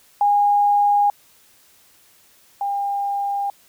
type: tone pair in turn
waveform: sine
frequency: 818 / 803 Hz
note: G#5 / G5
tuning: -26 / +41 cents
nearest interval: unison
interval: 33 cents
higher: first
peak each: -13 / -20 dBFS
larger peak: first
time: 0.21-1.1 / 2.61-3.5 s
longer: neither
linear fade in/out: 2 ms
effects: white hiss -54 dBFS RMS until 3.68 s